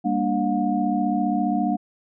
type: tone cluster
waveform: sine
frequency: 200.1 / 235.1 / 294.6 / 717 Hz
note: G3 / A#3 / D4 / F5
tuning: +36 / +15 / +6 / +45 cents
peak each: -25 dBFS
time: 0.04-1.77 s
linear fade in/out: 20 ms
effects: none